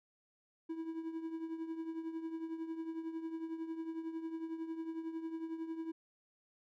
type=tone with tremolo; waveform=triangle; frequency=325.6 Hz; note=E4; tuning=21 cents flat; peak=-34 dBFS; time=0.69-5.92 s; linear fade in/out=10 ms; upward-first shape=triangle; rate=11 Hz; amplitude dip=70%; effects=none